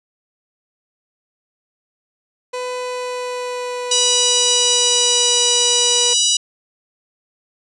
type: tone with pitch glide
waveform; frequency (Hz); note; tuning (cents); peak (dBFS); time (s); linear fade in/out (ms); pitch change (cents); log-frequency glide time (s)
30% pulse; 500 to 484.1; B4 to B4; +21 to -35; -20; 2.53-6.14; 10; -56; 2.76-5.46
type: harmonic tone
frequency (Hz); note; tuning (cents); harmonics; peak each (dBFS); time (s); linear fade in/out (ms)
978; B5; -17; 3 / 4 / 5 / 6 / 7 / 8 / 9; -19 / -19 / -23 / -19 / -24 / -24 / -24; 3.91-6.37; 5
effects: resampled to 22050 Hz